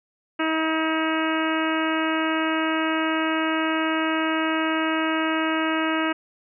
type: harmonic tone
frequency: 318.7 Hz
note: D#4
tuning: 42 cents sharp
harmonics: 1 / 2 / 3 / 4 / 5 / 6 / 7 / 8 / 9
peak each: -24 / -30 / -31 / -29 / -30 / -34 / -34 / -35 / -34 dBFS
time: 0.39-6.13 s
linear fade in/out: 10 ms
effects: none